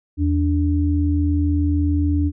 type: tone pair together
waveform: sine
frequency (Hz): 81.74 / 291.3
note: E2 / D4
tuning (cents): -14 / -14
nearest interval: octave + minor seventh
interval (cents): 2200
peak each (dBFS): -17 / -20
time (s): 0.17-2.32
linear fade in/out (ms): 50
effects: none